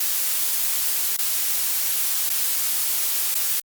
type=noise with dropouts; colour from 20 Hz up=blue; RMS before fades=-22 dBFS; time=0-3.6 s; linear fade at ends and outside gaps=5 ms; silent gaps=1.168-1.186 / 2.294-2.299 / 3.345-3.35 s; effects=Opus 48 kbps